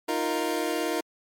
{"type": "chord", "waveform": "25% pulse", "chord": "Eb suspended second", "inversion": "none", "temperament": "equal", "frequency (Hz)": [311.1, 349.2, 466.2], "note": ["Eb4", "F4", "Bb4"], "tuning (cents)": [0, 0, 0], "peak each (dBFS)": [-26, -26, -27], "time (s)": [0.08, 1.01], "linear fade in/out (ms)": 10, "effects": ["MP3 64 kbps"]}